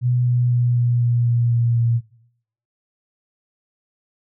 sine tone with pitch steps, 123.47 / 122.55 / 121.63 / 120.72 / 119.82 / 118.92 / 118.03 / 117.15 Hz, B2 / B2 / B2 / B2 / A#2 / A#2 / A#2 / A#2, 0 / -13 / -26 / -39 / +48 / +35 / +22 / +9 cents, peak -15 dBFS, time 0.01-2.01 s, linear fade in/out 50 ms, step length 250 ms, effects noise-tail reverb RT60 0.7 s tail -19 dB re dry

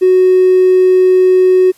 triangle tone with hard clipping, 370 Hz, F#4, in tune, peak -5 dBFS, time 0.01-1.72 s, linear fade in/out 20 ms, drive 3 dB, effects white hiss -48 dBFS RMS until 1.77 s + resampled to 32000 Hz

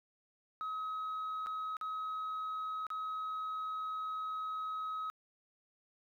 sine tone with dropouts, 1274 Hz, D#6, 41 cents sharp, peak -34 dBFS, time 0.61-5.1 s, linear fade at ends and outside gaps 0 ms, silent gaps 1.462-1.469 / 1.768-1.812 / 2.867-2.903 s, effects tanh soft clip ceiling -35 dBFS + 12-bit

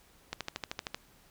click train, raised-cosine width 0.2 ms, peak -17 dBFS, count 9, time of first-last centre 0.33-0.945 s, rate 13 Hz, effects pink hiss -62 dBFS RMS until 1.3 s

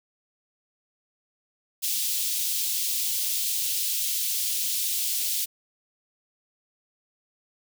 white high-pass noise, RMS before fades -27 dBFS, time 1.82-5.46 s, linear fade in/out 20 ms, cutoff 3000 Hz, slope 24 dB/octave, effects none

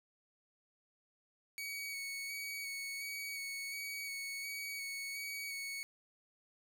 sawtooth tone with vibrato, 2238 Hz, C#7, 16 cents sharp, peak -37 dBFS, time 1.58-5.83 s, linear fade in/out 0 ms, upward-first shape square, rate 1.4 Hz, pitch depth 15 cents each way, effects none

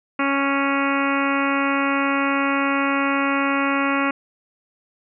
harmonic tone, 277.2 Hz, C#4, in tune, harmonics 1 / 2 / 3 / 4 / 5 / 6 / 7 / 8 / 9 / 10, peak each -22 / -28 / -30 / -25 / -26 / -33 / -30 / -30 / -30 / -34 dBFS, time 0.19-4.11 s, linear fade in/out 5 ms, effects none

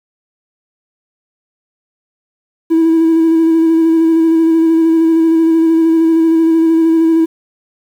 triangle tone with vibrato, 326.3 Hz, E4, 18 cents flat, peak -4 dBFS, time 2.7-7.26 s, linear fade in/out 20 ms, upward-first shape square, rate 13 Hz, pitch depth 17 cents each way, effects tanh soft clip ceiling -3 dBFS + 7-bit

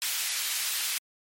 pink high-pass noise, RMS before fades -30 dBFS, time 0.02-0.98 s, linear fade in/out 0 ms, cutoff 2400 Hz, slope 12 dB/octave, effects MP3 64 kbps

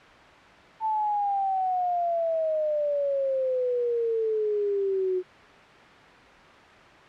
sine exponential sweep, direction down, 888 to 363.4 Hz, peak -23 dBFS, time 0.8-5.23 s, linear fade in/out 50 ms, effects white hiss -48 dBFS RMS until 7.08 s + low-pass 2000 Hz 12 dB/octave

